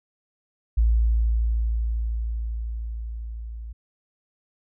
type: tone with level ramp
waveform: sine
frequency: 56.4 Hz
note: A1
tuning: 44 cents sharp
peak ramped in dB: -15 to -33 dBFS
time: 0.77-3.73 s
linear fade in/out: 10 ms
effects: none